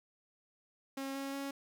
sawtooth tone with pitch steps, 271.4 / 274.1 / 276.8 Hz, C#4 / C#4 / C#4, -36 / -19 / -2 cents, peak -34 dBFS, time 0.97-1.51 s, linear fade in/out 5 ms, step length 180 ms, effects 10-bit

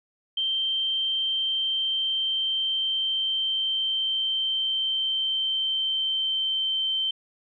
sine tone with pitch glide, 3136 to 3109 Hz, G7 to G7, 0 to -15 cents, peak -23 dBFS, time 0.37-7.11 s, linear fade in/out 5 ms, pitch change -15 cents, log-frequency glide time 1.13-6.73 s, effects none

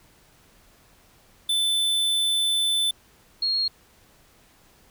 square / sine tone pair in turn, 3520 / 4277 Hz, A7 / C8, 0 / +37 cents, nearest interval minor third, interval 337 cents, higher second, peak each -21 dBFS, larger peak neither, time 1.49-2.91 / 3.42-3.68 s, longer first, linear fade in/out 5 ms, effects pink hiss -57 dBFS RMS until 4.9 s

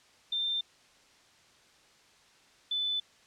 sine tone pair in turn, 3587 / 3503 Hz, A7 / A7, +33 / -8 cents, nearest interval unison, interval 41 cents, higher first, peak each -28 dBFS, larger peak neither, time 0.32-0.61 / 2.71-3 s, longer neither, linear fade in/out 5 ms, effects white hiss -61 dBFS RMS until 3.26 s + low-pass 6000 Hz 12 dB/octave

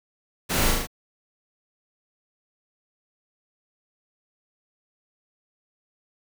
pink noise with echo, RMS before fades -25 dBFS, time 0.49-0.72 s, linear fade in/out 20 ms, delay 38 ms, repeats 4, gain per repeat -2 dB, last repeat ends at 0.872 s, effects none

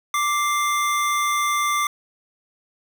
square tone pair together, 1174.7 / 2093 Hz, D6 / C7, 0 / 0 cents, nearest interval minor seventh, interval 1000 cents, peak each -21 / -26 dBFS, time 0.14-1.87 s, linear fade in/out 2 ms, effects none

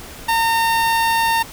sawtooth tone with notch filter, 913 Hz, A#5, 36 cents flat, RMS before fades -17 dBFS, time 0.28-1.43 s, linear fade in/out 10 ms, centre 7000 Hz, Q 2, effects pink hiss -36 dBFS RMS until 1.52 s

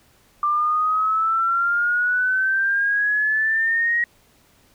sine exponential sweep, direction up, 1181 to 1900 Hz, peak -17 dBFS, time 0.43-4.04 s, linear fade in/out 2 ms, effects pink hiss -57 dBFS RMS until 4.74 s

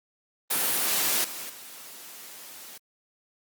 white noise with level steps, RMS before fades -25 / -37 / -44 dBFS, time 0.5-2.78 s, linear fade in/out 10 ms, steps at 1.24 / 1.49 s, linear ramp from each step 5 ms, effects high-pass 200 Hz 12 dB/octave + Opus 32 kbps

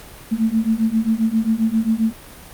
sine beating tone pair, 219 / 226.5 Hz, A3 / A#3, -8 / -50 cents, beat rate 7.5 Hz, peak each -19 / -18 dBFS, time 0.31-2.13 s, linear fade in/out 20 ms, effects pink hiss -40 dBFS RMS until 2.53 s + Opus 48 kbps

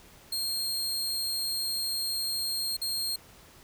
sawtooth tone with dropouts, 4222 Hz, C8, 15 cents sharp, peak -26 dBFS, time 0.32-3.16 s, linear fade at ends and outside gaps 5 ms, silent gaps 2.768-2.815 s, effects pink hiss -54 dBFS RMS until 3.63 s

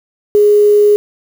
sine tone with quantisation, 415.3 Hz, G#4, in tune, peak -5 dBFS, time 0.35-0.96 s, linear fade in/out 0 ms, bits 5, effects none

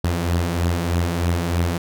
sawtooth beating tone pair, 83.4 / 86.6 Hz, E2 / F2, +21 / -14 cents, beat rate 3.2 Hz, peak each -21 / -16 dBFS, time 0.04-1.78 s, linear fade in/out 5 ms, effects none

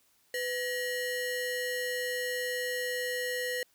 45% pulse ring-modulated tone, 1200 Hz, D6, 37 cents sharp, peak -28 dBFS, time 0.34-3.63 s, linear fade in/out 2 ms, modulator 701 Hz, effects white hiss -68 dBFS RMS until 3.74 s

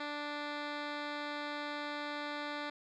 10% pulse tone with low-pass filter, 293.7 Hz, D4, in tune, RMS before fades -40 dBFS, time 0-2.7 s, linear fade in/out 5 ms, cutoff 3300 Hz, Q 2.7, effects none

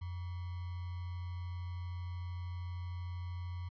sine tone with sample-and-hold, 88.7 Hz, F2, 27 cents sharp, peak -38 dBFS, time 0.01-3.69 s, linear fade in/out 10 ms, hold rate 1050 Hz, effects resampled to 11025 Hz

